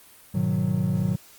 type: chord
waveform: triangle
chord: G# minor seventh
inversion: none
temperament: equal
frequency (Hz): 103.83 / 123.47 / 155.56 / 185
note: G#2 / B2 / D#3 / F#3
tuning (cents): 0 / 0 / 0 / 0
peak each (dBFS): -27 / -26 / -25 / -23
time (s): 0.34-1.16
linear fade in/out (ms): 10
effects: white hiss -51 dBFS RMS until 1.38 s + Opus 32 kbps